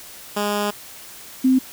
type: tone pair in turn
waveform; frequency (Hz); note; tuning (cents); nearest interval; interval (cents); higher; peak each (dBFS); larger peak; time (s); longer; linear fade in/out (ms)
10% pulse / sine; 206.3 / 259.9; G#3 / C4; -11 / -11; major third; 400; second; -12; neither; 0.36-0.71 / 1.44-1.59; first; 10
effects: white hiss -40 dBFS RMS until 1.72 s